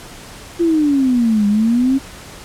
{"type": "exponential two-way sweep", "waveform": "sine", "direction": "down then up", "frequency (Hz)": [347.5, 202.1, 275.1], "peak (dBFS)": -11, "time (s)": [0.59, 1.99], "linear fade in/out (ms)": 20, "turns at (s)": 1.47, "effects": ["pink hiss -36 dBFS RMS until 2.44 s", "low-pass 11000 Hz 12 dB/octave"]}